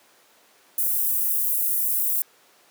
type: high-pass noise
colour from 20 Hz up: pink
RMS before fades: -23 dBFS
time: 0.78-2.22 s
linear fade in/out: 2 ms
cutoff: 12000 Hz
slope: 24 dB/octave
effects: pink hiss -56 dBFS RMS until 2.7 s + high-pass 400 Hz 12 dB/octave